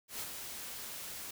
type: noise with ADSR envelope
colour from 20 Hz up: white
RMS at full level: -39 dBFS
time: 0.08-1.31 s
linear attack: 120 ms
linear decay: 58 ms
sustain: -5 dB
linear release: 5 ms
effects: none